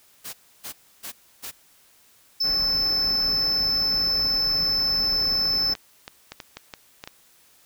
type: noise bursts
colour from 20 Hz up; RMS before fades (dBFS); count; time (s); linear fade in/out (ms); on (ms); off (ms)
white; -35; 4; 0.24-1.516; 20; 94; 300
type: tone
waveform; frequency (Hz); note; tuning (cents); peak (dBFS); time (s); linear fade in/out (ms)
triangle; 5270; E8; -1; -19; 2.4-5.74; 10
type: low-pass noise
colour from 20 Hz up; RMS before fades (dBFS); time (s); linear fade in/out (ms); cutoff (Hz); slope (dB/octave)
pink; -36; 2.43-5.75; 20; 2200; 24
type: clicks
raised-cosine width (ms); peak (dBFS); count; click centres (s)
0.2; -18; 8; 5.752 / 6.079 / 6.32 / 6.402 / 6.57 / 6.738 / 7.039 / 7.075
effects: white hiss -57 dBFS RMS until 7.65 s